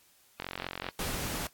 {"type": "click train", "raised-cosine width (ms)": 0.3, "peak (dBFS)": -19, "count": 23, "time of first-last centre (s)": [0.4, 0.888], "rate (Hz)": 45.1}
{"type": "noise", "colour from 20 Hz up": "pink", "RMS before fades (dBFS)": -35, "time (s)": [0.99, 1.47], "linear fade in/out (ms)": 2}
{"effects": ["white hiss -63 dBFS RMS until 1.53 s", "AAC 64 kbps"]}